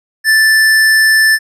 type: tone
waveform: square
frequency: 1760 Hz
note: A6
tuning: in tune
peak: -7 dBFS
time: 0.24-1.39 s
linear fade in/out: 50 ms
effects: resampled to 32000 Hz